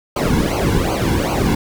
brown noise with flanger, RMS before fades -17 dBFS, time 0.16-1.55 s, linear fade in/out 5 ms, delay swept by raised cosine 0.55 to 1.65 ms, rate 2.6 Hz, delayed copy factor -1, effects none

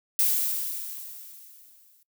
violet noise with exponential decay, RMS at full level -21 dBFS, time 0.19-2.03 s, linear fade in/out 2 ms, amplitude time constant 400 ms, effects noise-tail reverb RT60 0.1 s tail -21 dB re dry

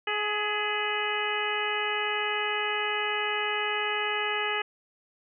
harmonic tone with a mistuned harmonic, 420.5 Hz, G#4, 22 cents sharp, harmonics 1 / 2 / 3 / 4 / 5 / 6 / 7, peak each -34 / -34 / -34 / -34 / -34 / -34 / -34 dBFS, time 0.07-4.62 s, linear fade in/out 5 ms, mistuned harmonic 5, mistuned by -50 cents, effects none

